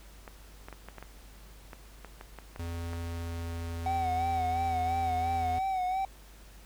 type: clicks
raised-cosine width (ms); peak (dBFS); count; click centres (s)
0.5; -28; 12; 0.278 / 0.685 / 0.727 / 0.886 / 0.983 / 1.026 / 1.732 / 2.047 / 2.211 / 2.387 / 2.561 / 2.933
type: tone with pitch glide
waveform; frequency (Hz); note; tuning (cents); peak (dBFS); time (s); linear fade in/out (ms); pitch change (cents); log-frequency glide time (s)
square; 84.6 to 83.63; E2 to E2; +45 to +26; -35; 2.59-5.59; 5; -19; 2.95-4.25
type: tone with vibrato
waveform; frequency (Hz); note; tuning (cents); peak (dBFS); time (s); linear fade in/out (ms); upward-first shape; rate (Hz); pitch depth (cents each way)
triangle; 751; F#5; +26; -26; 3.86-6.05; 2; sine; 2.9; 53
effects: added 50 Hz sine -50 dBFS peak until 6.65 s + pink hiss -56 dBFS RMS until 6.65 s